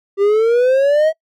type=exponential sweep; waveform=triangle; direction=up; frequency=392 to 646 Hz; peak=-8 dBFS; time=0.17-1.13 s; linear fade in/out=50 ms; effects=noise-tail reverb RT60 0.1 s tail -24 dB re dry